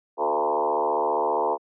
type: tone with frequency modulation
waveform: sine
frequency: 680 Hz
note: F5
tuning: 46 cents flat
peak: -20 dBFS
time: 0.17-1.58 s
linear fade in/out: 50 ms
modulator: 75 Hz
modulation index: 4.3
effects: high-pass 300 Hz 12 dB/octave